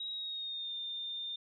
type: tone with pitch glide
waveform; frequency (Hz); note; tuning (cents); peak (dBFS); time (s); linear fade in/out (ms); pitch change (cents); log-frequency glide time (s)
sine; 3819 to 3615; A#7 to A7; +41 to +46; -37; 0-1.36; 5; -95; 0.11-0.74
effects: none